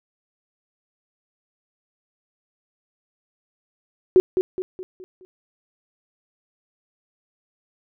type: tone with echo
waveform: sine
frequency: 370 Hz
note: F#4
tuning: in tune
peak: -9 dBFS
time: 4.16-4.2 s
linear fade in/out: 0 ms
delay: 210 ms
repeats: 5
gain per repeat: -7 dB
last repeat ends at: 5.25 s
effects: none